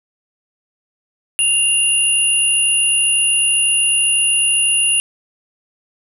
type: tone pair together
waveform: sine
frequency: 2794 / 9934 Hz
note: F7 / D#9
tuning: 0 / -4 cents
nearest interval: octave + minor seventh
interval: 2196 cents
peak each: -15 dBFS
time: 1.39-5 s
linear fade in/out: 0 ms
effects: none